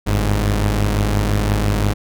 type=tone pair together; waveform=sawtooth; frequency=49 / 103.83 Hz; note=G1 / G#2; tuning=0 / 0 cents; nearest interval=octave + minor second; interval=1300 cents; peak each=-14 dBFS; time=0.06-1.94 s; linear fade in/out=20 ms; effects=none